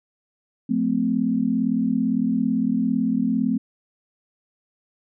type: tone cluster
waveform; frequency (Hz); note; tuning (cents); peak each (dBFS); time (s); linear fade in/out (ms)
sine; 179.1 / 220.9 / 258.7; F3 / A3 / C4; +44 / +7 / -19; -27 / -22 / -22; 0.69-3.58; 10
effects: none